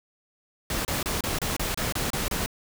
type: noise bursts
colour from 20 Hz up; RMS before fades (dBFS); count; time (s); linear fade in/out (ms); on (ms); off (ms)
pink; -28; 10; 0.7-2.461; 2; 150; 29
effects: none